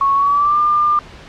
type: tone with pitch glide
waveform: sine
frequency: 1105 to 1198.1 Hz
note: C#6 to D6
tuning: -6 to +34 cents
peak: -11 dBFS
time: 0.01-0.99 s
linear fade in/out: 2 ms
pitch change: +140 cents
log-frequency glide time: 0.14-0.59 s
effects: pink hiss -38 dBFS RMS until 1.28 s + low-pass 4000 Hz 12 dB/octave